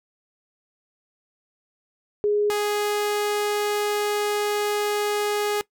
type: tone pair in turn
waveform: sine / sawtooth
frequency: 415.3 / 415.3 Hz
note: G#4 / G#4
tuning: 0 / 0 cents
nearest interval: unison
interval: 0 cents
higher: neither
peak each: -18 dBFS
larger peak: neither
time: 2.24-2.5 / 2.5-5.61 s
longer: second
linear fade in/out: 0 ms
effects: noise-tail reverb RT60 0.1 s tail -20 dB re dry